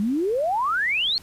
sine exponential sweep, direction up, 196 to 4435 Hz, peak -20 dBFS, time 0-1.18 s, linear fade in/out 0 ms, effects pink hiss -49 dBFS RMS until 1.22 s + resampled to 32000 Hz

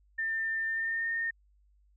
sine tone with pitch glide, 1797 to 1830.5 Hz, A6 to A#6, +36 to -32 cents, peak -29 dBFS, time 0.18-1.31 s, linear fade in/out 10 ms, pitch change +32 cents, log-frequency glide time 0.67-1.08 s, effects added 50 Hz sine -62 dBFS peak until 1.96 s

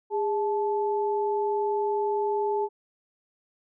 sine tone pair together, 410 / 868.8 Hz, G#4 / A5, -22 / -22 cents, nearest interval octave + minor second, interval 1300 cents, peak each -25 / -28 dBFS, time 0.1-2.69 s, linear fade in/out 50 ms, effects none

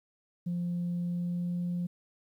sine tone with pitch glide, 174.61 to 175.72 Hz, F3 to F3, 0 to +11 cents, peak -28 dBFS, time 0.46-1.87 s, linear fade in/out 10 ms, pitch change +11 cents, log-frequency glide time 1.05-1.59 s, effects tanh soft clip ceiling -27 dBFS + 11-bit

